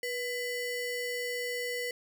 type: ring-modulated tone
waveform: square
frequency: 1244.5 Hz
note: D#6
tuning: in tune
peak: -30 dBFS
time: 0.03-1.91 s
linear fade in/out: 2 ms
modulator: 757 Hz
effects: none